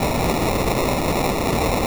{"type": "noise with sample-and-hold", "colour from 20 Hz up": "white", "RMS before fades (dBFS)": -20, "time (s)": [0, 1.86], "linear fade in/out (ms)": 2, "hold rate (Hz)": 1575, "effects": []}